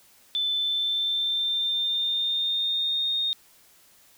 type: tone with pitch glide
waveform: sine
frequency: 3520 to 3689 Hz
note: A7 to A#7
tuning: 0 to -19 cents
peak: -23 dBFS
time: 0.35-3.33 s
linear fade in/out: 0 ms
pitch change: +81 cents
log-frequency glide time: 0.54-3.14 s
effects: white hiss -57 dBFS RMS until 4.17 s